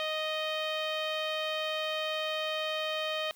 sawtooth tone with low-pass filter, 622 Hz, D#5, 1 cent flat, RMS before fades -33 dBFS, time 0-3.31 s, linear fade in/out 0 ms, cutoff 3300 Hz, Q 3.9, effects white hiss -59 dBFS RMS until 3.35 s

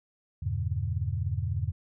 sine chord, E diminished seventh, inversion none, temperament just, 82.41 / 98.89 / 118.67 / 142.4 Hz, E2 / G2 / Bb2 / Db3, 0 / +16 / +31 / +47 cents, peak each -32 / -31 / -34 / -36 dBFS, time 0.42-1.72 s, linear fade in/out 10 ms, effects none

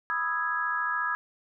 sine chord, E major seventh, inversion second, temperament equal, 987.8 / 1244.5 / 1318.5 / 1661.2 Hz, B5 / D#6 / E6 / G#6, 0 / 0 / 0 / 0 cents, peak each -34 / -32 / -34 / -29 dBFS, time 0.1-1.15 s, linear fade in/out 0 ms, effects none

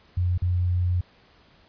sine tone with dropouts, 89.3 Hz, F2, 39 cents sharp, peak -20 dBFS, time 0.17-1.01 s, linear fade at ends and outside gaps 5 ms, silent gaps 0.378-0.42 s, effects pink hiss -57 dBFS RMS until 1.68 s + resampled to 11025 Hz

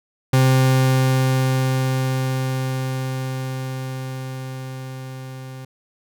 40% pulse tone with level ramp, 130.81 Hz, C3, in tune, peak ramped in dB -11 to -32 dBFS, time 0.33-5.65 s, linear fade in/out 5 ms, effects none

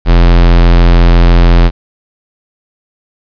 square tone, 43 Hz, F1, 26 cents flat, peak -3 dBFS, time 0.05-1.71 s, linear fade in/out 50 ms, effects resampled to 11025 Hz + 7-bit

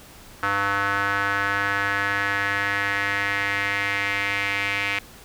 square tone with band-pass filter sweep, 100.1 Hz, G2, 37 cents sharp, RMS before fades -24 dBFS, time 0.43-4.99 s, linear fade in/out 0 ms, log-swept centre 1400 to 2300 Hz, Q 3.8, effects pink hiss -46 dBFS RMS until 5.24 s

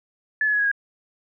sine tone with pitch steps, 1726 / 1703.2 / 1680.7 / 1658.6 / 1636.7 Hz, A6 / G#6 / G#6 / G#6 / G#6, -34 / +43 / +20 / -3 / -26 cents, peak -18 dBFS, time 0.41-0.715 s, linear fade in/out 2 ms, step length 61 ms, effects none

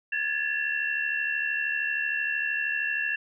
sine tone cluster, 1670 / 1743 / 2719 Hz, G#6 / A6 / F7, +9 / -17 / -47 cents, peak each -30 dBFS, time 0.12-3.16 s, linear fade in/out 5 ms, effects none

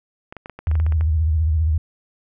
clicks, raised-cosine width 0.5 ms, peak -20 dBFS, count 12, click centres 0.325 / 0.367 / 0.459 / 0.497 / 0.59 / 0.671 / 0.714 / 0.754 / 0.8 / 0.865 / 0.923 / 1.01 s
sine tone with vibrato, 78.9 Hz, D#2, 25 cents sharp, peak -15 dBFS, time 0.67-1.78 s, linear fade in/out 5 ms, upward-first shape sine, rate 15 Hz, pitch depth 110 cents each way
effects none

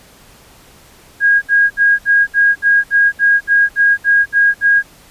sine tone bursts, 1635 Hz, G#6, 28 cents flat, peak -7 dBFS, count 13, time 1.2-4.828 s, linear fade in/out 50 ms, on 220 ms, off 64 ms, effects pink hiss -44 dBFS RMS until 5.1 s + resampled to 32000 Hz

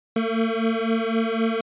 25% pulse beating tone pair, 223.9 / 227.8 Hz, A3 / A#3, +30 / -40 cents, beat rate 3.9 Hz, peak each -20 dBFS, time 0.16-1.61 s, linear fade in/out 5 ms, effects resampled to 8000 Hz

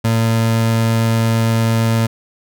30% pulse tone, 113.6 Hz, A#2, 44 cents flat, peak -10 dBFS, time 0.04-2.07 s, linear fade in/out 10 ms, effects none

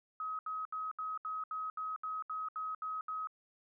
sine tone bursts, 1270 Hz, D#6, 35 cents sharp, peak -36 dBFS, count 12, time 0.2-3.272 s, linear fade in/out 2 ms, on 190 ms, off 72 ms, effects none

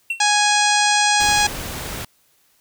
triangle tone with exponential decay, 2717 Hz, F7, 48 cents flat, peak -15 dBFS, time 0.1-0.24 s, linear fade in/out 5 ms, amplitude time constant 30 ms
harmonic tone, 830.6 Hz, G#5, in tune, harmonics 1 / 2 / 3 / 4 / 5 / 6 / 7 / 8 / 9 / 10, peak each -18 / -21 / -23 / -24 / -25 / -26 / -26 / -27 / -28 / -28 dBFS, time 0.2-1.47 s, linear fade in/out 5 ms
pink noise, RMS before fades -29 dBFS, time 1.2-2.05 s, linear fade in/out 5 ms
effects white hiss -60 dBFS RMS until 2.6 s

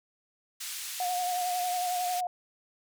white band-pass noise, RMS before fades -38 dBFS, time 0.6-2.21 s, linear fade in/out 10 ms, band 1900 to 12000 Hz, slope 12 dB/octave
sine tone with vibrato, 721 Hz, F#5, 45 cents flat, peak -28 dBFS, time 1-2.27 s, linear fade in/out 2 ms, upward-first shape sine, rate 11 Hz, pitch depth 29 cents each way
effects none

